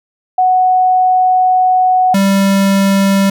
sine / square tone pair in turn, 740 / 196 Hz, F#5 / G3, 0 / 0 cents, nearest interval octave + major seventh, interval 2300 cents, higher first, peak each -7 / -9 dBFS, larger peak first, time 0.38-2.14 / 2.14-3.3 s, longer first, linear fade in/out 5 ms, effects none

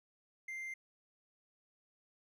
triangle tone, 2093 Hz, C7, in tune, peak -39 dBFS, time 0.48-0.74 s, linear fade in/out 5 ms, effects none

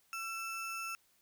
square ring-modulated tone, 1994 Hz, B6, 16 cents sharp, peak -36 dBFS, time 0.13-0.95 s, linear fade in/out 0 ms, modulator 647 Hz, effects white hiss -71 dBFS RMS until 1.21 s

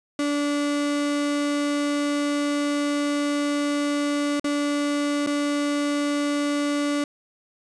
35% pulse tone with dropouts, 289.7 Hz, D4, 24 cents flat, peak -20 dBFS, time 0.19-7.04 s, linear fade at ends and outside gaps 2 ms, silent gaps 4.397-4.443 / 5.264-5.271 s, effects resampled to 22050 Hz + 8-bit

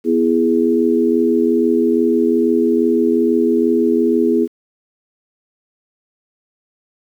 sine chord, E major, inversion second, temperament equal with one note detuned, 246.9 / 332.9 / 415.3 Hz, B3 / E4 / G#4, 0 / +17 / 0 cents, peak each -16 dBFS, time 0.04-4.48 s, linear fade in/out 50 ms, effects 8-bit

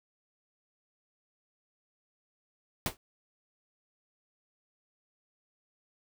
pink noise with exponential decay, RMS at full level -27 dBFS, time 2.86-2.97 s, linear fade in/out 1 ms, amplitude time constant 22 ms, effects none

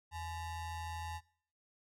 square ring-modulated tone, 466.2 Hz, A#4, in tune, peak -38 dBFS, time 0.11-1.21 s, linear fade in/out 50 ms, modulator 383 Hz, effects noise-tail reverb RT60 0.6 s tail -23 dB re dry + low-pass 12000 Hz 12 dB/octave

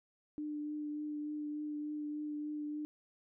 sine tone with vibrato, 298.8 Hz, D4, 30 cents sharp, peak -37 dBFS, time 0.38-2.85 s, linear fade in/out 0 ms, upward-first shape triangle, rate 3.4 Hz, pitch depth 15 cents each way, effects none

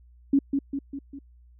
sine tone with echo, 277.2 Hz, C#4, in tune, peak -16 dBFS, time 0.33-0.39 s, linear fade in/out 5 ms, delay 200 ms, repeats 4, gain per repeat -5 dB, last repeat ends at 1.19 s, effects added 60 Hz sine -51 dBFS peak until 1.59 s

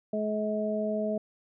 harmonic tone, 213.2 Hz, G#3, 46 cents sharp, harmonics 1 / 2 / 3, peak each -31 / -34 / -30 dBFS, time 0.13-1.18 s, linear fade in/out 5 ms, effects none

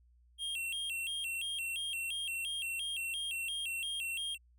square tone with vibrato, 2960 Hz, F#7, in tune, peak -36 dBFS, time 0.38-4.38 s, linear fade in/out 50 ms, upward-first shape square, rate 2.9 Hz, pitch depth 150 cents each way, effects added 60 Hz sine -62 dBFS peak until 4.58 s

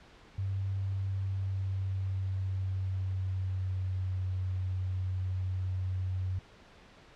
sine tone with pitch glide, 97 to 92.94 Hz, G2 to F#2, -18 to +8 cents, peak -30 dBFS, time 0.38-6.39 s, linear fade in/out 5 ms, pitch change -74 cents, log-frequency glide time 0.78-4.28 s, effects pink hiss -56 dBFS RMS until 7.15 s + low-pass 4000 Hz 12 dB/octave

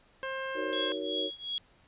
harmonic tone, 531 Hz, C5, 25 cents sharp, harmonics 1 / 2 / 3 / 4 / 5 / 6, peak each -37 / -40 / -38 / -48 / -47 / -47 dBFS, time 0.23-0.92 s, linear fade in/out 0 ms
sine chord, D# minor seventh, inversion none, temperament just, 311.1 / 373.4 / 466.7 / 560 Hz, D#4 / F#4 / A#4 / C#5, 0 / +16 / +2 / +18 cents, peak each -38 dBFS, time 0.54-1.31 s, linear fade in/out 50 ms
sine tone with tremolo, 3322 Hz, G#7, in tune, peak -29 dBFS, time 0.73-1.58 s, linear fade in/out 0 ms, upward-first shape triangle, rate 2.7 Hz, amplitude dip 95%
effects pink hiss -63 dBFS RMS until 1.87 s + resampled to 8000 Hz

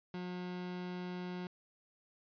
30% pulse tone, 180 Hz, F#3, 47 cents flat, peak -37 dBFS, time 0.14-1.47 s, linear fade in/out 2 ms, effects resampled to 11025 Hz

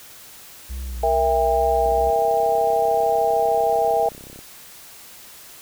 triangle tone with vibrato, 62.4 Hz, B1, 19 cents sharp, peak -25 dBFS, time 0.69-2.11 s, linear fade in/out 20 ms, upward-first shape sine, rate 2.3 Hz, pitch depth 65 cents each way
sine chord, E diminished, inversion second, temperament equal with one note detuned, 466.2 / 659.3 / 800.5 Hz, Bb4 / E5 / G5, 0 / 0 / +36 cents, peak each -22 / -20 / -20 dBFS, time 1.03-4.09 s, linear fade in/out 5 ms
click train, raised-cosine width 2 ms, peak -28 dBFS, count 85, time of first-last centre 1.86-4.39 s, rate 33.2 Hz
effects white hiss -43 dBFS RMS until 5.61 s

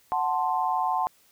sine chord, F# diminished, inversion none, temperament equal, 740 / 880 / 1046.5 Hz, F#5 / A5 / C6, 0 / 0 / 0 cents, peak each -27 / -27 / -28 dBFS, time 0.12-1.07 s, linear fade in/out 0 ms, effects white hiss -61 dBFS RMS until 1.31 s

